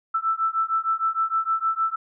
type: beating tone pair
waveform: sine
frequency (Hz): 1321 / 1327.5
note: E6 / E6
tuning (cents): +3 / +12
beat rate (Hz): 6.5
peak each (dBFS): -24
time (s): 0.14-1.96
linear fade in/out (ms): 10
effects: none